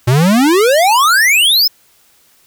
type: exponential sweep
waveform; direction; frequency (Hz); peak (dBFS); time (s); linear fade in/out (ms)
square; up; 116.54 to 5360; -8; 0.07-1.68; 10
effects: white hiss -51 dBFS RMS until 2.46 s